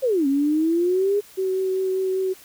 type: exponential two-way sweep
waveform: sine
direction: down then up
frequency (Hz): 554 to 270.2 to 416.5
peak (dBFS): -17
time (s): 0.02-1.21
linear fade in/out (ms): 20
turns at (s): 0.27
type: tone with vibrato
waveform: sine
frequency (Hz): 377.7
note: F#4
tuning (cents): +36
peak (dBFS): -20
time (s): 1.37-2.34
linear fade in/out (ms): 20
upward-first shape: triangle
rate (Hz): 5.1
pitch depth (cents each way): 14
effects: white hiss -48 dBFS RMS until 2.44 s